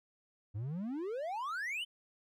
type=exponential sweep; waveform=triangle; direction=up; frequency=97 to 3136 Hz; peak=-34 dBFS; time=0.54-1.85 s; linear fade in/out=20 ms; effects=none